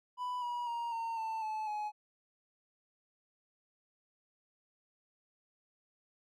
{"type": "tone with pitch steps", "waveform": "triangle", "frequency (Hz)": [992, 965.4, 939.6, 914.4, 889.9, 866.1, 842.9], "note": ["B5", "B5", "A#5", "A#5", "A5", "A5", "G#5"], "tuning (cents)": [7, -40, 13, -34, 19, -28, 25], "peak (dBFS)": -33, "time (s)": [0.17, 1.92], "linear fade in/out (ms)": 50, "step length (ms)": 250, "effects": []}